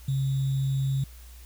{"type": "tone with sample-and-hold", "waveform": "sine", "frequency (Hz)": 135.2, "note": "C#3", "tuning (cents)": -43, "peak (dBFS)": -23, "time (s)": [0.08, 1.04], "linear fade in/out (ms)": 5, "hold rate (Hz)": 3675, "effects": ["added 60 Hz sine -44 dBFS peak until 1.45 s", "white hiss -54 dBFS RMS until 1.45 s"]}